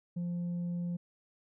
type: tone with tanh clipping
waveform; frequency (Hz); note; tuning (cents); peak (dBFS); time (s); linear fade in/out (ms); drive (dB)
sine; 174.3; F3; -3; -33; 0.16-0.97; 10; 2
effects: none